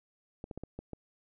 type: clicks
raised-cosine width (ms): 2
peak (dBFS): -27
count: 6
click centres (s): 0.441 / 0.512 / 0.576 / 0.636 / 0.79 / 0.933
effects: none

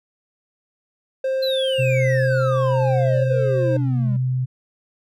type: tone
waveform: triangle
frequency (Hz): 528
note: C5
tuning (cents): +16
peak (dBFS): -17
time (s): 1.24-3.77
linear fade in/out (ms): 5
type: exponential sweep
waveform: triangle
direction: down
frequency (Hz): 4169 to 193.4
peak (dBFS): -23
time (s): 1.42-4.17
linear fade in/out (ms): 10
type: tone with tremolo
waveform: sine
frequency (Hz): 128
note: C3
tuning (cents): -38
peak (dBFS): -17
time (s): 1.78-4.46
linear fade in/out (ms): 20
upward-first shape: triangle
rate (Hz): 0.99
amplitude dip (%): 25
effects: none

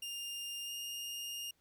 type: tone with pitch glide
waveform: sawtooth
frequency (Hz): 2807 to 2830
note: F7 to F7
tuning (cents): +8 to +22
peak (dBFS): -37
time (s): 0.02-1.51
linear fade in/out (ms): 5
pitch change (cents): +14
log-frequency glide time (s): 0.65-0.7
effects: pink hiss -75 dBFS RMS until 1.6 s

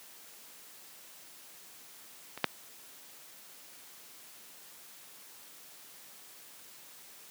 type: clicks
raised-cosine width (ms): 0.3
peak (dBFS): -25 / -8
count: 2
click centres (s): 2.376 / 2.443
effects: white hiss -53 dBFS RMS until 7.3 s + high-pass 150 Hz 12 dB/octave

